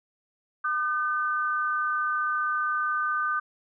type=tone pair together; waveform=sine; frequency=1210.4 / 1525 Hz; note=D#6 / G6; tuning=-48 / -48 cents; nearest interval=major third; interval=400 cents; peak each=-26 / -28 dBFS; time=0.64-3.4 s; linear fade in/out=10 ms; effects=none